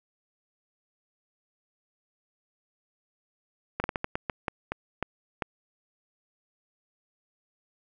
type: slowing click train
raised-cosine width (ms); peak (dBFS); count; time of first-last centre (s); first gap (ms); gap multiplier
0.5; -13; 11; 3.8-5.422; 40; 1.29
effects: none